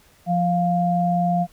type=tone pair together; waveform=sine; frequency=175.2 / 700.8 Hz; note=F3 / F5; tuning=+6 / +6 cents; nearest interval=2 octaves; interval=2400 cents; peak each=-20 dBFS; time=0.26-1.47 s; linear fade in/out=50 ms; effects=pink hiss -55 dBFS RMS until 1.52 s